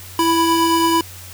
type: tone pair together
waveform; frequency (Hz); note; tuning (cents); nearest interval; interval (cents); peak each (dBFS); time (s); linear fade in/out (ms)
square; 332.3 / 987.8; E4 / B5; +14 / 0; octave + perfect fifth; 1886; -17; 0.19-1.01; 2
effects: added 91 Hz sine -38 dBFS peak until 1.33 s + white hiss -38 dBFS RMS until 1.33 s